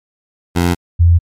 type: tone pair in turn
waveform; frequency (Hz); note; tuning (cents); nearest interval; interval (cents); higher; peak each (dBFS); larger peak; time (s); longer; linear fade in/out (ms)
15% pulse / sine; 87.31 / 85.32; F2 / F2; 0 / -40; unison; 40; first; -5; neither; 0.55-0.75 / 0.99-1.19; neither; 20
effects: MP3 64 kbps